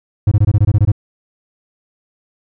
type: tone bursts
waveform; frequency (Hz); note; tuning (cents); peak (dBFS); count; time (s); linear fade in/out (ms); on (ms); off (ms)
triangle; 103.83; G#2; 0; -5; 10; 0.27-0.918; 5; 45; 22
effects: none